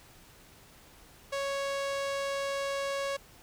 sawtooth tone with low-pass filter, 554.4 Hz, C#5, in tune, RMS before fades -33 dBFS, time 1.32-3.17 s, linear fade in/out 10 ms, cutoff 7700 Hz, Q 0.77, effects pink hiss -56 dBFS RMS until 3.42 s

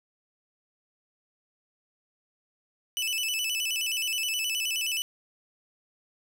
sawtooth tone with vibrato, 2794 Hz, F7, in tune, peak -24 dBFS, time 2.97-5.02 s, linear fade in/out 0 ms, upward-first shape square, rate 9.5 Hz, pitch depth 110 cents each way, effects none

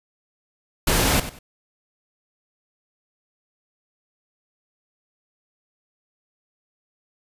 pink noise with echo, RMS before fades -19 dBFS, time 0.87-1.2 s, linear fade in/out 5 ms, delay 95 ms, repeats 2, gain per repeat -13 dB, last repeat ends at 1.39 s, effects resampled to 32000 Hz

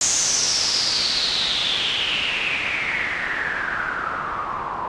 white noise with low-pass filter sweep, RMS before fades -23 dBFS, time 0.01-4.88 s, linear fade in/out 2 ms, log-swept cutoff 6800 to 990 Hz, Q 6.4, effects resampled to 22050 Hz

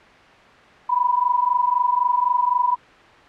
sine tone pair together, 973 / 996.9 Hz, B5 / B5, -26 / +16 cents, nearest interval unison, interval 42 cents, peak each -19 dBFS, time 0.89-2.76 s, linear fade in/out 10 ms, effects white hiss -46 dBFS RMS until 3.28 s + low-pass 2000 Hz 12 dB/octave

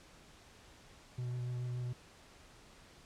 triangle tone with vibrato, 123.47 Hz, B2, in tune, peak -34 dBFS, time 1.18-1.93 s, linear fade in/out 5 ms, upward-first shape sine, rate 7 Hz, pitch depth 13 cents each way, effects pink hiss -59 dBFS RMS until 3.05 s + low-pass 8000 Hz 12 dB/octave

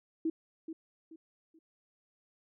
sine tone with echo, 323.2 Hz, E4, 34 cents flat, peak -28 dBFS, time 0.25-0.3 s, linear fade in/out 5 ms, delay 430 ms, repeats 3, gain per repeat -10 dB, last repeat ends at 1.59 s, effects none

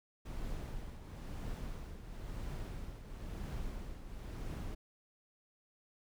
brown noise with tremolo, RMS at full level -40 dBFS, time 0.25-4.75 s, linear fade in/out 10 ms, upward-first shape triangle, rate 0.99 Hz, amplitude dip 65%, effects none

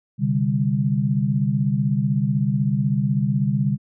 sine chord, C suspended second, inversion none, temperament equal with one note detuned, 130.81 / 146.83 / 199.31 Hz, C3 / D3 / G3, 0 / 0 / +29 cents, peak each -22 dBFS, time 0.18-3.78 s, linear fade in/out 50 ms, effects none

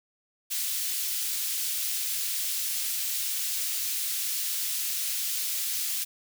white high-pass noise, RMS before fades -30 dBFS, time 0.5-6.05 s, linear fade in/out 20 ms, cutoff 2900 Hz, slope 12 dB/octave, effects none

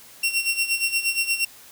sawtooth tone with tremolo, 2732 Hz, F7, 39 cents flat, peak -15 dBFS, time 0.23-1.45 s, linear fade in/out 5 ms, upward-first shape sine, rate 8.5 Hz, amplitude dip 75%, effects white hiss -47 dBFS RMS until 1.71 s

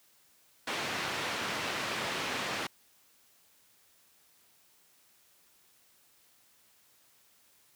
white band-pass noise, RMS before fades -35 dBFS, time 0.67-2.67 s, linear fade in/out 5 ms, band 110 to 2900 Hz, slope 12 dB/octave, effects white hiss -65 dBFS RMS until 7.75 s + high-pass 60 Hz 12 dB/octave

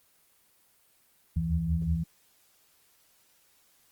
sine tone cluster, 73 / 78.4 / 83.8 / 165.1 Hz, D2 / D#2 / E2 / E3, -10 / +14 / +29 / +3 cents, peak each -32 / -33 / -34 / -28 dBFS, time 1.36-2.04 s, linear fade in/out 10 ms, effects white hiss -65 dBFS RMS until 3.91 s + Opus 24 kbps

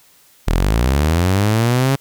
sawtooth linear sweep, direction up, 36.71 to 138.59 Hz, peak -9 dBFS, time 0.47-1.96 s, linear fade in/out 10 ms, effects white hiss -51 dBFS RMS until 2 s

